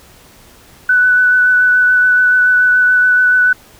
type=tone with vibrato; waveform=sine; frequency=1491 Hz; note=F#6; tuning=13 cents sharp; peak=-7 dBFS; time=0.89-3.53 s; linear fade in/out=5 ms; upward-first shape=sine; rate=7 Hz; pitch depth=14 cents each way; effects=pink hiss -43 dBFS RMS until 3.79 s